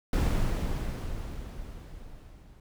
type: noise with level ramp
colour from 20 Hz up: brown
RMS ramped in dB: -23 to -52 dBFS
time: 0.13-2.6 s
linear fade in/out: 2 ms
effects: none